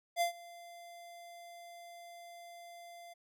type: tone with ADSR envelope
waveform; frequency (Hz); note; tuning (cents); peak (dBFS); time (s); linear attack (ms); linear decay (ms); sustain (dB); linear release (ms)
square; 690; F5; -21; -28; 0.16-3.14; 52; 110; -22; 15
effects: none